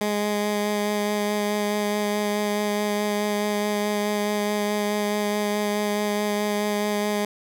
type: tone with vibrato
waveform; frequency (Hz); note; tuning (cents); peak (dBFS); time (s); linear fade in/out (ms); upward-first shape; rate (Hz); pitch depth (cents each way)
15% pulse; 207.7; G#3; 0; -16; 0.01-7.25; 2; sine; 4.7; 12
effects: none